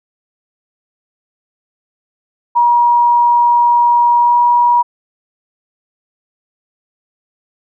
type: tone with pitch glide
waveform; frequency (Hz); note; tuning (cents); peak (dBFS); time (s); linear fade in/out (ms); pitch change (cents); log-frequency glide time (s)
sine; 955 to 961.1; A#5 to B5; +42 to -47; -7; 2.55-4.83; 20; +11; 4.19-4.37
effects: none